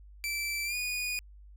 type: tone with pitch glide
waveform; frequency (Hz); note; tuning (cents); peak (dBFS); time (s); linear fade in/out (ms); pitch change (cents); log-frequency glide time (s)
sawtooth; 2329 to 2463; D7 to D#7; -15 to -18; -28; 0.24-1.19; 0; +97; 0.65-0.76
effects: added 50 Hz sine -49 dBFS peak until 1.56 s